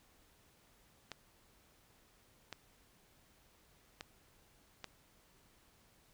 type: clicks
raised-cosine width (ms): 0.2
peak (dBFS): -26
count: 4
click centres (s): 1.117 / 2.527 / 4.009 / 4.843
effects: pink hiss -68 dBFS RMS until 6.13 s